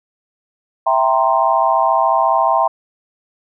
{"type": "chord", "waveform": "sine", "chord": "C dominant seventh", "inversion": "first", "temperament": "equal", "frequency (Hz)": [659.3, 784, 932.3, 1046.5], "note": ["E5", "G5", "Bb5", "C6"], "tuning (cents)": [0, 0, 0, 0], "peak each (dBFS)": -17, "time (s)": [0.86, 2.68], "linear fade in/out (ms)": 10, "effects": []}